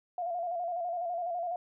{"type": "tone with vibrato", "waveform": "sine", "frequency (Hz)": 696, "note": "F5", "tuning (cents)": -6, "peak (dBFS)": -31, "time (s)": [0.18, 1.56], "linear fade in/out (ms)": 2, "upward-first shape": "square", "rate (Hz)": 12, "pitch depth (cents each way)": 53, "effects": []}